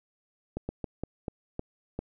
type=slowing click train; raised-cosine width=2 ms; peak=-19 dBFS; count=7; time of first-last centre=0.57-1.99 s; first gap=120 ms; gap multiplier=1.27; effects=none